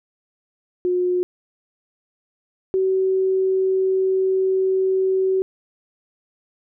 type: tone pair in turn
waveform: sine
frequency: 360.1 / 379.1 Hz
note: F#4 / F#4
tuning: -47 / +42 cents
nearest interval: minor second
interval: 89 cents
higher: second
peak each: -17 / -16 dBFS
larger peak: second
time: 0.85-1.23 / 2.74-5.42 s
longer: second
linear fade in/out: 0 ms
effects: none